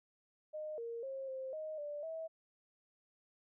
sine tone with pitch steps, 614 / 465 / 537 / 526 / 623 / 587 / 647 Hz, D#5 / A#4 / C5 / C5 / D#5 / D5 / E5, -23 / -4 / +45 / +9 / +2 / -1 / -32 cents, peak -40 dBFS, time 0.53-2.28 s, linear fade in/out 20 ms, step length 250 ms, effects none

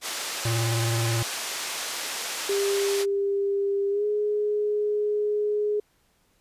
white band-pass noise, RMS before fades -32 dBFS, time 0.01-3.06 s, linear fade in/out 50 ms, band 400 to 7400 Hz, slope 12 dB/octave
square tone with vibrato, 115.2 Hz, A#2, 20 cents flat, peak -24 dBFS, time 0.45-1.23 s, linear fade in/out 5 ms, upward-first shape sine, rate 19 Hz, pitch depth 37 cents each way
sine tone with pitch glide, 398.6 to 418.2 Hz, G4 to G#4, +29 to +12 cents, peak -22 dBFS, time 2.49-5.8 s, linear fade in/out 5 ms, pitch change +83 cents, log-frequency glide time 3.9-4.05 s
effects pink hiss -66 dBFS RMS until 6.4 s + resampled to 32000 Hz

